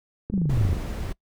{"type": "click train", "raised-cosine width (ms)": 3, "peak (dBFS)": -18, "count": 13, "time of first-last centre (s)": [0.3, 0.769], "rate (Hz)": 25.6}
{"type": "exponential sweep", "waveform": "sine", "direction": "down", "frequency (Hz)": [213.7, 77.4], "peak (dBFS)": -20, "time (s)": [0.32, 0.75], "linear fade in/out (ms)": 20}
{"type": "noise", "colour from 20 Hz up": "brown", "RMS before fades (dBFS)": -29, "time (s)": [0.49, 1.13], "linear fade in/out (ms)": 10}
{"effects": ["noise-tail reverb RT60 0.1 s tail -23 dB re dry"]}